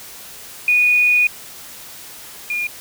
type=tone pair in turn; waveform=sine; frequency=2464 / 2422 Hz; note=D#7 / D#7; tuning=-17 / -47 cents; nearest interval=unison; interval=30 cents; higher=first; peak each=-11 / -19 dBFS; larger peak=first; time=0.68-1.27 / 2.5-2.67 s; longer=first; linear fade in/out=2 ms; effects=white hiss -37 dBFS RMS until 2.8 s